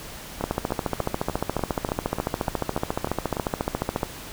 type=two click trains; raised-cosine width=1 ms; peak=-9 / -13 dBFS; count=52 / 11; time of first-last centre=0.44-4.032 / 0.41-3.369 s; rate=14.2 / 3.38 Hz; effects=pink hiss -39 dBFS RMS until 4.32 s